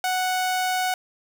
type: tone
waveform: sawtooth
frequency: 740 Hz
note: F#5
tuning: in tune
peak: -18 dBFS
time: 0.04-0.94 s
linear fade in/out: 2 ms
effects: none